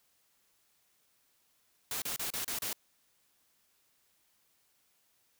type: noise bursts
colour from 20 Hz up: white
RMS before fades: -36 dBFS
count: 6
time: 1.91-2.73 s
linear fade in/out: 2 ms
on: 110 ms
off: 32 ms
effects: white hiss -72 dBFS RMS until 5.39 s